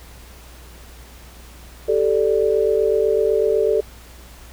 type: chord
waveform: sine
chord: G suspended second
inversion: none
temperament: equal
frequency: 392 / 440 / 587.3 Hz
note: G4 / A4 / D5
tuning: 0 / 0 / 0 cents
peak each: -20 / -17 / -22 dBFS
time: 1.88-3.81 s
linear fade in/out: 10 ms
effects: added 60 Hz sine -41 dBFS peak until 4.52 s + pink hiss -45 dBFS RMS until 4.52 s